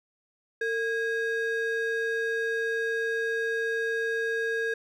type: ring-modulated tone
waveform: triangle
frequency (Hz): 1046.5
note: C6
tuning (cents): 0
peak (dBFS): -21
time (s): 0.61-4.74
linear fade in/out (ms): 5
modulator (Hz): 593
effects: none